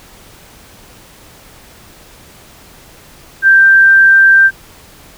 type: tone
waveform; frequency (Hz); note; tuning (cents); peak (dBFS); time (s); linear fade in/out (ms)
sine; 1574; G6; +7; -3; 3.42-4.51; 50
effects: pink hiss -40 dBFS RMS until 5.17 s